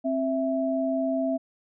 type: tone pair together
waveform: sine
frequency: 265.3 / 659.3 Hz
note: C4 / E5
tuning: +24 / 0 cents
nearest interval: octave + major third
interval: 1576 cents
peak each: -26 dBFS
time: 0.04-1.38 s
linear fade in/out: 20 ms
effects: none